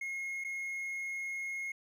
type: tone with dropouts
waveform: triangle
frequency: 2157 Hz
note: C#7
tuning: 48 cents flat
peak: -34 dBFS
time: 0.01-1.72 s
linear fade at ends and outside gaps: 5 ms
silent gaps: 0.44-0.446 s
effects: none